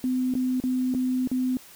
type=tone with dropouts; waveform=sine; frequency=254.9 Hz; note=C4; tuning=45 cents flat; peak=-22 dBFS; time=0.04-1.57 s; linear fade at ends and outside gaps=1 ms; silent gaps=0.339-0.352 / 0.601-0.638 / 0.94-0.948 / 1.274-1.315 s; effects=white hiss -49 dBFS RMS until 1.75 s